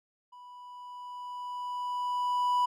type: tone with level ramp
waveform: triangle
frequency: 986 Hz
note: B5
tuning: 3 cents flat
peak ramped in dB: -46 to -21 dBFS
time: 0.32-2.66 s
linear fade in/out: 10 ms
effects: none